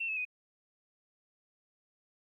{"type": "tone with pitch steps", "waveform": "sine", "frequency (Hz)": [2700, 2596, 2496], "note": ["E7", "E7", "D#7"], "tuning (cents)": [41, -27, 5], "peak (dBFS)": -32, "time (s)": [0, 0.252], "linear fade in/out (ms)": 10, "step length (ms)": 84, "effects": ["12-bit"]}